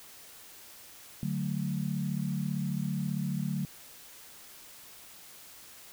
sine chord, D major, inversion none, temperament equal, 146.83 / 185 / 220 Hz, D3 / F#3 / A3, 0 / 0 / 0 cents, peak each -33 / -33 / -36 dBFS, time 1.23-3.65 s, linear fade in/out 0 ms, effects white hiss -51 dBFS RMS until 5.92 s

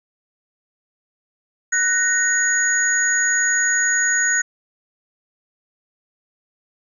sine tone cluster, 1492 / 1861 / 6730 Hz, F#6 / A#6 / G#8, +14 / -3 / +22 cents, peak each -20 dBFS, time 1.72-4.42 s, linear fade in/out 10 ms, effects none

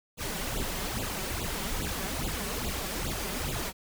pink noise with flanger, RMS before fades -33 dBFS, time 0.17-3.73 s, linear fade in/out 50 ms, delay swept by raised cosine 0.26 to 5.36 ms, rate 2.4 Hz, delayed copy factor +0.9, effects none

